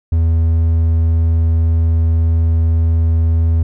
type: tone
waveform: triangle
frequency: 81.9 Hz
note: E2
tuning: 11 cents flat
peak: -8 dBFS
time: 0.12-3.63 s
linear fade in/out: 5 ms
effects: none